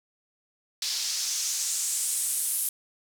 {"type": "noise with band-pass filter sweep", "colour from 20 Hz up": "white", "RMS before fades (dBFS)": -29, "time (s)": [0.82, 2.69], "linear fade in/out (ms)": 2, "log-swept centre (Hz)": [4600, 11000], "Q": 2.2, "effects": []}